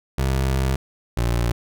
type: tone pair in turn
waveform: 25% pulse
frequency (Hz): 66.1 / 58.93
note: C2 / A#1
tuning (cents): +18 / +19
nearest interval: major second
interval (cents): 199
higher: first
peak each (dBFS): -15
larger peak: neither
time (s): 0.18-0.76 / 1.17-1.52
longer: first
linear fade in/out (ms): 5
effects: none